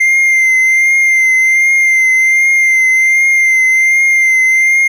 triangle tone with vibrato, 2093 Hz, C7, in tune, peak -5 dBFS, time 0-4.88 s, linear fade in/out 10 ms, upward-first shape triangle, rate 1.3 Hz, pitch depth 33 cents each way, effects none

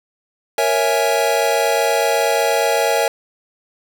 square chord, A# half-diminished seventh, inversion none, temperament equal, 466.2 / 554.4 / 659.3 / 830.6 Hz, A#4 / C#5 / E5 / G#5, 0 / 0 / 0 / 0 cents, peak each -21 dBFS, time 0.58-3.08 s, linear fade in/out 2 ms, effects none

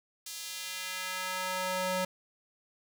square tone with high-pass filter sweep, 185 Hz, F#3, in tune, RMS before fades -35 dBFS, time 0.26-2.05 s, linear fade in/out 5 ms, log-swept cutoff 5000 to 400 Hz, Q 0.9, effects none

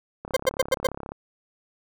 click train, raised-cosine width 1 ms, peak -20 dBFS, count 31, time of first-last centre 0.25-1.12 s, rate 34.5 Hz
40% pulse tone bursts, 523.3 Hz, C5, in tune, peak -16 dBFS, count 5, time 0.34-0.87 s, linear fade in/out 5 ms, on 26 ms, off 100 ms
effects none

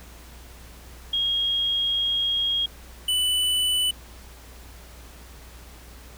sine / square tone pair in turn, 3268 / 2984 Hz, G#7 / F#7, -29 / +14 cents, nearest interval major second, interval 157 cents, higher first, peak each -21 dBFS, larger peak neither, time 1.13-2.66 / 3.08-3.91 s, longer first, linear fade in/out 5 ms, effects added 60 Hz sine -44 dBFS peak until 6.17 s + pink hiss -48 dBFS RMS until 6.17 s

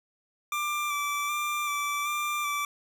25% pulse tone with vibrato, 1174.7 Hz, D6, in tune, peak -24 dBFS, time 0.52-2.65 s, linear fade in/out 2 ms, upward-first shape square, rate 1.3 Hz, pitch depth 18 cents each way, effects none

